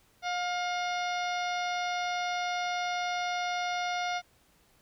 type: harmonic tone with a mistuned harmonic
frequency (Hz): 714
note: F5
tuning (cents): +38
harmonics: 1 / 2 / 3 / 4 / 5 / 6 / 7 / 8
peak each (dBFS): -31 / -37 / -38 / -45 / -42 / -47 / -48 / -46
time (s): 0.22-4.22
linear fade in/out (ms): 50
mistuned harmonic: 2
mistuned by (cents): -20
effects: pink hiss -65 dBFS RMS until 4.81 s